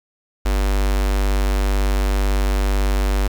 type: tone with notch filter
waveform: square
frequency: 49 Hz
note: G1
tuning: in tune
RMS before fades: -18 dBFS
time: 0.45-3.28 s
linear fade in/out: 10 ms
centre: 120 Hz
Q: 0.67
effects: 7-bit